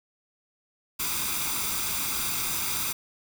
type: noise with comb filter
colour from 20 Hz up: white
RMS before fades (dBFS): -29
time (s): 0.99-2.93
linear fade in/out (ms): 10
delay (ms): 0.83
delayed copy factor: +0.65
effects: none